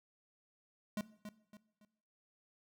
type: tone with echo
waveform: square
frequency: 210.1 Hz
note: G#3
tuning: 20 cents sharp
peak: -36 dBFS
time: 0.97-1.01 s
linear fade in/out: 2 ms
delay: 280 ms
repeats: 3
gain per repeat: -9 dB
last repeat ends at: 1.85 s
effects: noise-tail reverb RT60 0.7 s tail -18 dB re dry